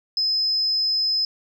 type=tone; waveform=sine; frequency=5100 Hz; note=D#8; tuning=42 cents sharp; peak=-18 dBFS; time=0.17-1.25 s; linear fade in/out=2 ms; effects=tanh soft clip ceiling -14 dBFS